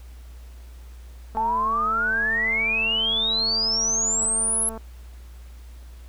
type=click train; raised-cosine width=1 ms; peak=-24 dBFS; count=765; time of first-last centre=1.35-4.776 s; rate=223 Hz
type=exponential sweep; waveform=sine; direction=up; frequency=862 to 11175 Hz; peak=-20 dBFS; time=1.37-4.69 s; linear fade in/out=0 ms
effects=added 60 Hz sine -39 dBFS peak until 6.08 s + pink hiss -55 dBFS RMS until 6.08 s